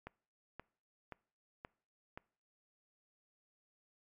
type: click train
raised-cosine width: 0.5 ms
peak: -30 dBFS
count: 5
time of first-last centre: 0.07-2.175 s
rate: 1.9 Hz
effects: noise-tail reverb RT60 0.5 s tail -24 dB re dry + MP3 96 kbps